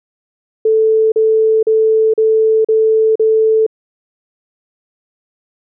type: tone bursts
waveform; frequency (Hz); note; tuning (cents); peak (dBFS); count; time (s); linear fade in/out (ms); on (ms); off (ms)
sine; 440; A4; 0; -8; 6; 0.65-3.665; 5; 470; 39
effects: none